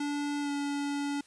square tone with pitch glide, 289.5 to 285.3 Hz, D4 to C#4, -25 to +50 cents, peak -31 dBFS, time 0-1.21 s, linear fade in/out 5 ms, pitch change -25 cents, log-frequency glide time 0.41-0.5 s, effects white hiss -60 dBFS RMS until 1.26 s + resampled to 22050 Hz

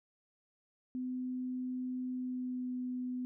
sine tone with pitch glide, 253.6 to 251 Hz, B3 to B3, +46 to +28 cents, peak -35 dBFS, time 0.95-3.25 s, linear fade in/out 0 ms, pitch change -18 cents, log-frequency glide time 2.11-2.73 s, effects none

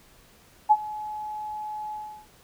sine tone with ADSR envelope, 850 Hz, G#5, 40 cents sharp, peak -11 dBFS, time 0.69-2.27 s, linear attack 23 ms, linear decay 47 ms, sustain -20 dB, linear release 350 ms, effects pink hiss -56 dBFS RMS until 2.43 s

